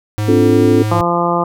square tone with pitch glide, 105.5 to 107.16 Hz, G#2 to A2, +28 to -45 cents, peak -16 dBFS, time 0.18-1.01 s, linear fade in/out 0 ms, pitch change +27 cents, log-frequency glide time 0.29-0.62 s
sine chord, D minor seventh, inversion third, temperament equal, 261.6 / 293.7 / 349.2 / 440 Hz, C4 / D4 / F4 / A4, 0 / 0 / 0 / 0 cents, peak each -14 / -14 / -14 / -14 dBFS, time 0.28-0.83 s, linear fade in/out 5 ms
harmonic tone, 172.6 Hz, F3, 20 cents flat, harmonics 1 / 2 / 3 / 4 / 5 / 6 / 7, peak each -20 / -20 / -20 / -20 / -20 / -20 / -20 dBFS, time 0.91-1.44 s, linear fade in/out 5 ms
effects none

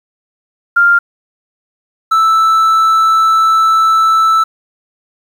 sine / triangle tone pair in turn, 1396.9 / 1318.5 Hz, F6 / E6, 0 / 0 cents, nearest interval minor second, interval 100 cents, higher first, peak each -5 dBFS, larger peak neither, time 0.76-0.99 / 2.11-4.44 s, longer second, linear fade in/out 10 ms, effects 7-bit

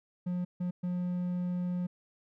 triangle tone bursts at uneven times, 178.6 Hz, F3, 39 cents sharp, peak -28 dBFS, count 3, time 0.26-0.45 / 0.6-0.71 / 0.83-1.87 s, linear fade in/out 10 ms, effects none

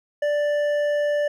sine tone with hard clipping, 587.3 Hz, D5, in tune, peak -21 dBFS, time 0.22-1.28 s, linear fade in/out 5 ms, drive 7 dB, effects none

